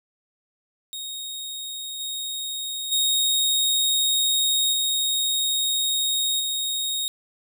sawtooth tone with level steps, 3738 Hz, A#7, 4 cents sharp, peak -28 / -25 / -16 / -18 / -21 dBFS, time 0.93-7.08 s, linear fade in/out 0 ms, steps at 1.99 / 2.91 / 4.72 / 6.39 s, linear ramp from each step 20 ms, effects none

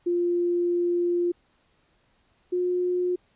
sine tone pair in turn, 349.2 / 359 Hz, F4 / F4, 0 / +48 cents, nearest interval unison, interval 48 cents, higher second, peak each -21 / -22 dBFS, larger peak first, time 0.06-1.32 / 2.52-3.16 s, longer first, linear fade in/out 10 ms, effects pink hiss -66 dBFS RMS until 3.35 s + resampled to 8000 Hz

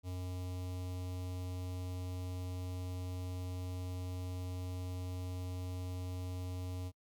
square tone with notch filter, 91 Hz, F#2, 28 cents flat, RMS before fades -41 dBFS, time 0.03-6.92 s, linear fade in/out 50 ms, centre 1600 Hz, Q 0.88, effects noise-tail reverb RT60 0.1 s tail -22 dB re dry

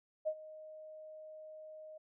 sine tone with ADSR envelope, 622.3 Hz, D#5, in tune, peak -30 dBFS, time 0.25-1.98 s, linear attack 25 ms, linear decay 64 ms, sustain -18 dB, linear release 8 ms, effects none

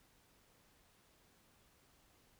silence, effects pink hiss -70 dBFS RMS until 2.39 s

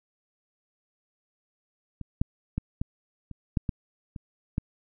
clicks, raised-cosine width 5 ms, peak -24 / -11 / -15 / -16 / -27 / -11 / -15 / -24 / -14 dBFS, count 9, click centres 2.013 / 2.215 / 2.58 / 2.815 / 3.313 / 3.572 / 3.692 / 4.162 / 4.581 s, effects none

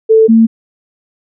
sine tone pair in turn, 442.7 / 225.6 Hz, A4 / A3, +11 / +44 cents, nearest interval octave, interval 1167 cents, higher first, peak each -3 dBFS, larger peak neither, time 0.09-0.28 / 0.28-0.47 s, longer neither, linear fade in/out 20 ms, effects none

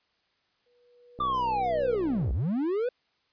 sine tone with exponential growth, 486.1 Hz, B4, 28 cents flat, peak -26 dBFS, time 0.66-1.95 s, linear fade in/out 5 ms, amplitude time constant 280 ms
click train, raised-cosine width 2 ms, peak -27 dBFS, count 72, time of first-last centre 1.19-2.308 s, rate 63.5 Hz
triangle linear two-way sweep, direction down then up, 1198 to 50.6 to 512 Hz, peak -23 dBFS, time 1.2-2.89 s, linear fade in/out 5 ms, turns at 2.32 s
effects white hiss -71 dBFS RMS until 3.32 s + resampled to 11025 Hz

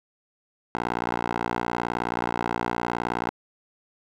10% pulse tone with band-pass filter, 59.1 Hz, A#1, 24 cents sharp, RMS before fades -28 dBFS, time 0.75-3.3 s, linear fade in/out 0 ms, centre 930 Hz, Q 1.1, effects none

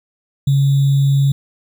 sine tone with sample-and-hold, 138.59 Hz, C#3, in tune, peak -10 dBFS, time 0.47-1.32 s, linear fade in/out 5 ms, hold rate 3675 Hz, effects none

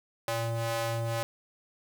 sawtooth ring-modulated tone, 230 Hz, A#3, 23 cents flat, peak -22 dBFS, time 0.28-1.23 s, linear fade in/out 0 ms, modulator 346 Hz, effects 8-bit

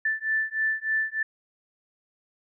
sine beating tone pair, 1760 / 1763.3 Hz, A6 / A6, 0 / +3 cents, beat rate 3.3 Hz, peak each -27 dBFS, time 0.05-1.23 s, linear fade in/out 5 ms, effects none

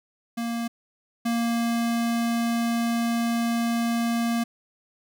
square tone pair in turn, 233.1 / 233.1 Hz, A#3 / A#3, 0 / 0 cents, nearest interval unison, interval 0 cents, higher neither, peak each -27 / -23 dBFS, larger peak second, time 0.37-0.68 / 1.25-4.44 s, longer second, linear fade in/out 10 ms, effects none

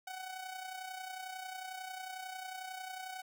sawtooth tone with amplitude modulation, 749 Hz, F#5, 21 cents sharp, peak -36 dBFS, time 0.07-3.22 s, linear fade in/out 5 ms, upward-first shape sine, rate 31.1 Hz, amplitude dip 55%, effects none

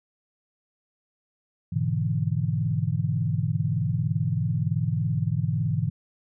sine chord, E dominant seventh, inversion first, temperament equal, 103.83 / 123.47 / 146.83 / 164.81 Hz, G#2 / B2 / D3 / E3, 0 / 0 / 0 / 0 cents, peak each -28 dBFS, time 1.72-5.9 s, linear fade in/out 10 ms, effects none

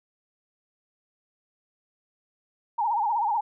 sine tone with vibrato, 880 Hz, A5, in tune, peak -22 dBFS, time 2.78-3.41 s, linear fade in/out 10 ms, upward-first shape sine, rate 16 Hz, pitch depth 140 cents each way, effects none

